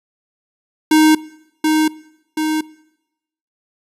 square tone with echo, 311.1 Hz, D#4, in tune, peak -9 dBFS, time 0.91-1.15 s, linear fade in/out 5 ms, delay 730 ms, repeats 2, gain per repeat -4 dB, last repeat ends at 2.61 s, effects noise-tail reverb RT60 0.9 s tail -21 dB re dry + resampled to 32000 Hz

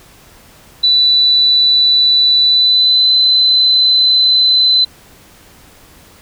sine tone with pitch glide, 3972 to 4034 Hz, B7 to B7, +9 to +36 cents, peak -7 dBFS, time 0.83-4.85 s, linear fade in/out 10 ms, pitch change +27 cents, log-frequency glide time 2.43-3.12 s, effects pink hiss -43 dBFS RMS until 6.21 s

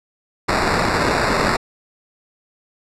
blue noise with sample-and-hold, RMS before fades -18 dBFS, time 0.48-1.57 s, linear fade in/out 10 ms, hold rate 3150 Hz, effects low-pass 7000 Hz 12 dB/octave

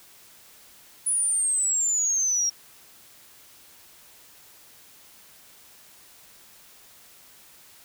sine exponential sweep, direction down, 10030 to 5580 Hz, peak -21 dBFS, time 1.06-2.5 s, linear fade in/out 10 ms, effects white hiss -52 dBFS RMS until 7.84 s

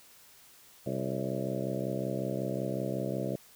harmonic tone with a mistuned harmonic, 65.41 Hz, C2, in tune, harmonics 2 / 3 / 4 / 5 / 6 / 7 / 8 / 9 / 10, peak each -37 / -37 / -41 / -39 / -40 / -42 / -40 / -40 / -42 dBFS, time 0.86-3.36 s, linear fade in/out 5 ms, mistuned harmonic 8, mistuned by +52 cents, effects white hiss -57 dBFS RMS until 3.55 s

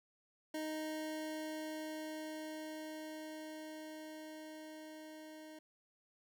25% pulse tone with level ramp, 311.1 Hz, D#4, in tune, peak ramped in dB -35 to -47 dBFS, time 0.54-5.59 s, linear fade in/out 5 ms, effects none

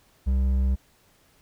triangle tone with hard clipping, 65.41 Hz, C2, in tune, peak -21 dBFS, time 0.26-0.76 s, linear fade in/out 20 ms, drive 9 dB, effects pink hiss -61 dBFS RMS until 1.41 s

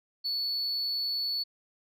sine tone, 4435 Hz, C#8, in tune, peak -26 dBFS, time 0.24-1.44 s, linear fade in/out 20 ms, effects tanh soft clip ceiling -27 dBFS

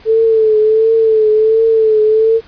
sine tone with vibrato, 440 Hz, A4, in tune, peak -7 dBFS, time 0.05-2.41 s, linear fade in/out 50 ms, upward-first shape triangle, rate 1.4 Hz, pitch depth 52 cents each way, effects pink hiss -42 dBFS RMS until 2.47 s + resampled to 11025 Hz

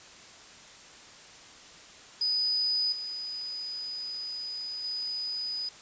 sine tone with level steps, 4978 Hz, D#8, in tune, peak -25 / -34 / -31 dBFS, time 2.21-5.69 s, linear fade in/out 5 ms, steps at 2.92 / 4.84 s, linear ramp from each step 5 ms, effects white hiss -50 dBFS RMS until 5.81 s + resampled to 16000 Hz

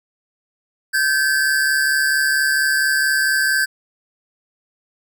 square tone pair together, 1557 / 1701.4 Hz, G6 / G#6, -12 / +41 cents, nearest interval major second, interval 153 cents, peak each -17 / -22 dBFS, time 0.93-3.66 s, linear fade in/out 20 ms, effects none

